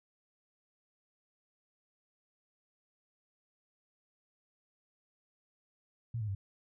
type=tone with pitch steps; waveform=sine; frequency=116.54 / 106.87 / 98 Hz; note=A#2 / A2 / G2; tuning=0 / -50 / 0 cents; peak=-33 dBFS; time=6.14-6.35 s; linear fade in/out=5 ms; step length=70 ms; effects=none